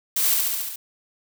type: noise with echo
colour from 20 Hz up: blue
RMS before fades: -22 dBFS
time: 0.16-0.34 s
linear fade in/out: 5 ms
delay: 70 ms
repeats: 6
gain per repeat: -2 dB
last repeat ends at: 0.76 s
effects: none